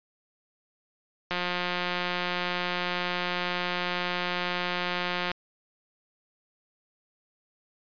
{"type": "click train", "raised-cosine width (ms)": 0.3, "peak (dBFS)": -13, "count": 714, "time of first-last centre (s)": [1.31, 5.316], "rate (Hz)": 178, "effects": ["resampled to 11025 Hz"]}